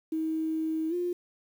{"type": "tone with pitch glide", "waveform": "sine", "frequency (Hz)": [318.3, 353.2], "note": ["D#4", "F4"], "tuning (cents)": [39, 20], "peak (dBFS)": -27, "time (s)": [0.12, 1.13], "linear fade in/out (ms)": 5, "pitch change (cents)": 181, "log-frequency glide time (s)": [0.89, 0.94], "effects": ["9-bit"]}